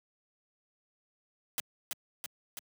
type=noise with echo; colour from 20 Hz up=white; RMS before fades=-33 dBFS; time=1.58-1.6 s; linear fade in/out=0 ms; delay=330 ms; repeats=3; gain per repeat=-3 dB; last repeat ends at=2.59 s; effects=high-pass 150 Hz 12 dB/octave